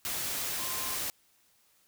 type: tone in noise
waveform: sine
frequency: 1046.5 Hz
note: C6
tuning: in tune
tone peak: -43 dBFS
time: 0.59-0.95 s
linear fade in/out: 0 ms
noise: white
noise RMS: -34 dBFS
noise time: 0.05-1.1 s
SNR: -12 dB
effects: white hiss -67 dBFS RMS until 1.87 s